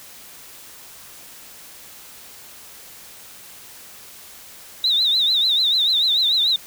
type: tone with vibrato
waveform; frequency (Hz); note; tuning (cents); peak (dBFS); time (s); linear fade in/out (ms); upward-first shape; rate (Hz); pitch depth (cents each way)
sine; 3802; A#7; +33; -15; 4.84-6.56; 2; triangle; 6.8; 150
effects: white hiss -42 dBFS RMS until 6.66 s